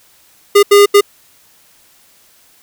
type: tone bursts at uneven times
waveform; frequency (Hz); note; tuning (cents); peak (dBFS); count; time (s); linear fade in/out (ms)
square; 406.5; G#4; -37; -4; 3; 0.55-0.63 / 0.71-0.86 / 0.94-1.01; 10
effects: white hiss -49 dBFS RMS until 2.62 s